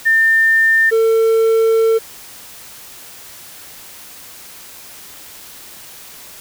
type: tone pair in turn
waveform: sine / triangle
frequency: 1800 / 450 Hz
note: A6 / A4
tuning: +39 / +39 cents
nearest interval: 2 octaves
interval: 2400 cents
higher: first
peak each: -9 / -8 dBFS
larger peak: second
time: 0.05-0.91 / 0.91-1.99 s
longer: second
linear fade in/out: 20 ms
effects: white hiss -37 dBFS RMS until 6.4 s